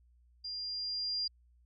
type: tone with level ramp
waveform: sine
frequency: 4800 Hz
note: D8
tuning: 37 cents sharp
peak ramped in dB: -38 to -31 dBFS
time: 0.44-1.28 s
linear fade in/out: 10 ms
effects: added 60 Hz sine -62 dBFS peak until 1.65 s